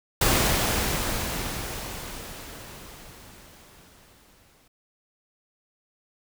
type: noise with exponential decay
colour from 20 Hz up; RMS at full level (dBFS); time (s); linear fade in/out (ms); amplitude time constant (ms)
pink; -20; 0.21-4.68; 5; 970
effects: none